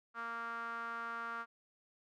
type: tone with band-pass filter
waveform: sawtooth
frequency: 231.8 Hz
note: A#3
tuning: 10 cents flat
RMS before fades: -42 dBFS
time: 0.14-1.46 s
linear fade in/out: 50 ms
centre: 1300 Hz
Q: 7.9
effects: none